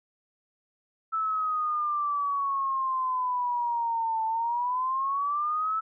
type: exponential two-way sweep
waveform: sine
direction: down then up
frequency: 1318.5 to 884 to 1318.5 Hz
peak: -25 dBFS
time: 1.12-5.81 s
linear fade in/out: 20 ms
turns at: 4.25 s
effects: none